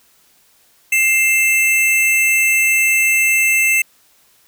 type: tone pair together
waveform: square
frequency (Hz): 2107 / 2655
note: C7 / E7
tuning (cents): +12 / +12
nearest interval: major third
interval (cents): 400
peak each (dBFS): -17 / -14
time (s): 0.92-3.82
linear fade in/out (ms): 5
effects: white hiss -54 dBFS RMS until 4.47 s